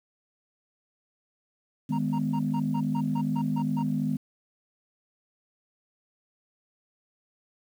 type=chord; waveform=sine; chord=G# minor; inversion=second; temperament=equal with one note detuned; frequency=155.56 / 207.7 / 250.4 Hz; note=D#3 / G#3 / B3; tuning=0 / 0 / +24 cents; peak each=-29 / -29 / -28 dBFS; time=1.89-4.17 s; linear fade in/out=10 ms
type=tone bursts; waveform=triangle; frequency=932.3 Hz; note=A#5; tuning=in tune; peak=-30 dBFS; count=10; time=1.92-3.83 s; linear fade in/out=10 ms; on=65 ms; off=140 ms
effects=tanh soft clip ceiling -16 dBFS + 9-bit